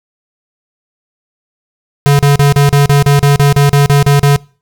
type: tone bursts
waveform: square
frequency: 142.4 Hz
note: C#3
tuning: 47 cents sharp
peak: -5 dBFS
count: 14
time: 2.06-4.361 s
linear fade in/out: 0 ms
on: 130 ms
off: 37 ms
effects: noise-tail reverb RT60 0.4 s tail -24 dB re dry